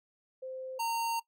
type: tone pair in turn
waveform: sine / square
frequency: 520 / 920.7 Hz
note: C5 / A#5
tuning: -11 / -22 cents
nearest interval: minor seventh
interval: 989 cents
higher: second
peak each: -38 / -31 dBFS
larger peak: second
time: 0.42-0.79 / 0.79-1.2 s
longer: second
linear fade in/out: 10 ms
effects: noise-tail reverb RT60 0.1 s tail -19 dB re dry